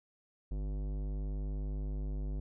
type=tone with tanh clipping; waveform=sine; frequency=50.2 Hz; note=G1; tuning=42 cents sharp; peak=-36 dBFS; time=0.51-2.4 s; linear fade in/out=5 ms; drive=17 dB; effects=none